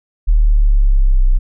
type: exponential sweep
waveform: sine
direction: down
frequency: 39 to 30.82 Hz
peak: -7 dBFS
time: 0.27-1.39 s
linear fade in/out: 20 ms
effects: none